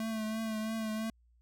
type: tone with vibrato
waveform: square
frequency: 219.9 Hz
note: A3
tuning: 1 cent flat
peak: -34 dBFS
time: 0-1.1 s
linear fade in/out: 2 ms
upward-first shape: triangle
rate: 3 Hz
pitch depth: 37 cents each way
effects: added 59 Hz sine -63 dBFS peak until 1.41 s